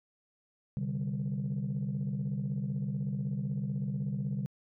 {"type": "chord", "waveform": "sine", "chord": "C suspended second", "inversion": "none", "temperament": "equal", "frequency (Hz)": [130.81, 146.83, 196], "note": ["C3", "D3", "G3"], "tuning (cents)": [0, 0, 0], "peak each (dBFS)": -34, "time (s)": [0.77, 4.46], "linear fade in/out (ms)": 0, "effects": ["tanh soft clip ceiling -26 dBFS"]}